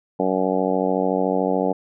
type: harmonic tone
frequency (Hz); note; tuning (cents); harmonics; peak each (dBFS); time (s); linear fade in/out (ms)
93.7; F#2; +22; 2 / 3 / 4 / 5 / 6 / 7 / 8 / 9; -26 / -25 / -28 / -24 / -26 / -28 / -28 / -30; 0.19-1.73; 10
effects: none